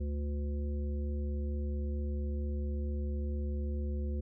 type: harmonic tone with a mistuned harmonic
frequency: 72.2 Hz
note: D2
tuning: 29 cents flat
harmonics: 1 / 3 / 5 / 7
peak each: -32 / -42 / -46 / -49 dBFS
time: 0-4.21 s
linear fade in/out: 10 ms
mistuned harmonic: 3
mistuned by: +18 cents
effects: none